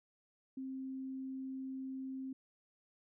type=tone; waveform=sine; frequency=264.2 Hz; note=C4; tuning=17 cents sharp; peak=-40 dBFS; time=0.57-2.33 s; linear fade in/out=5 ms; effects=none